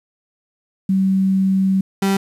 sine / 35% pulse tone pair in turn, 191.4 / 195.2 Hz, G3 / G3, -41 / -7 cents, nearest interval unison, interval 34 cents, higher second, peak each -13 dBFS, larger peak neither, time 0.89-1.81 / 2.02-2.17 s, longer first, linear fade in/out 5 ms, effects resampled to 32000 Hz + 8-bit

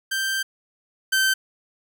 sawtooth tone pair in turn, 1568 / 1548.2 Hz, G6 / G6, 0 / -22 cents, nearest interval unison, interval 22 cents, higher first, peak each -19 / -14 dBFS, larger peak second, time 0.11-0.43 / 1.12-1.34 s, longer first, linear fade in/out 10 ms, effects none

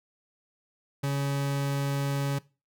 40% pulse tone, 139.9 Hz, C#3, 16 cents sharp, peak -25 dBFS, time 1.03-2.39 s, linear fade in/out 10 ms, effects noise-tail reverb RT60 0.3 s tail -20 dB re dry

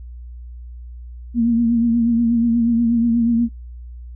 sine tone with vibrato, 233.1 Hz, A#3, in tune, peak -13 dBFS, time 1.34-3.49 s, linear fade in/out 50 ms, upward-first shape triangle, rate 8.3 Hz, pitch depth 51 cents each way, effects noise-tail reverb RT60 0.1 s tail -22 dB re dry + added 60 Hz sine -32 dBFS peak until 4.15 s

